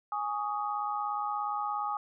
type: chord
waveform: sine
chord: Ab suspended fourth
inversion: none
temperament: equal with one note detuned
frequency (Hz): 830.6 / 1127.5 / 1244.5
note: Ab5 / Db6 / Eb6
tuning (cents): 0 / +29 / 0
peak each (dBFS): -33 / -38 / -34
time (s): 0.12-1.97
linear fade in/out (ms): 2
effects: none